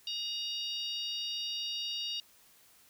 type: harmonic tone with a mistuned harmonic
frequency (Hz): 932.3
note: A#5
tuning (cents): 0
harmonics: 3 / 4 / 5 / 6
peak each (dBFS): -38 / -38 / -41 / -47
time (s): 0.07-2.2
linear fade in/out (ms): 2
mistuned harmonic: 3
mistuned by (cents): +39
effects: white hiss -62 dBFS RMS until 2.89 s